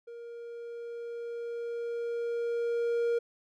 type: tone with level ramp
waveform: triangle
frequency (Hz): 469.8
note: A#4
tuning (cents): +13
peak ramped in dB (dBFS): -40 to -23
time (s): 0.07-3.19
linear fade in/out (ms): 10
effects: none